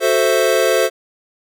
square chord, F# half-diminished seventh, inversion none, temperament equal, 370 / 440 / 523.3 / 659.3 Hz, F#4 / A4 / C5 / E5, 0 / 0 / 0 / 0 cents, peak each -21 / -19 / -17 / -20 dBFS, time 0-0.9 s, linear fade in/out 50 ms, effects none

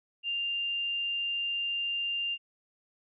sine tone, 2794 Hz, F7, in tune, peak -29 dBFS, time 0.23-2.38 s, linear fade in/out 50 ms, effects none

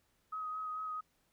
sine tone with vibrato, 1262 Hz, D#6, 24 cents sharp, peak -37 dBFS, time 0.32-1.01 s, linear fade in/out 10 ms, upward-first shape sine, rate 4.5 Hz, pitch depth 18 cents each way, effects pink hiss -75 dBFS RMS until 1.32 s

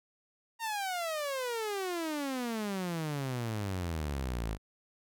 sawtooth exponential sweep, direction down, 932.3 to 51 Hz, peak -29 dBFS, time 0.59-4.58 s, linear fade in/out 50 ms, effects none

